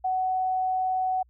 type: tone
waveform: sine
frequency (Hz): 747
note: F#5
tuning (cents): +16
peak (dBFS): -23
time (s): 0.04-1.23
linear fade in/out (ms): 10
effects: added 60 Hz sine -57 dBFS peak until 1.29 s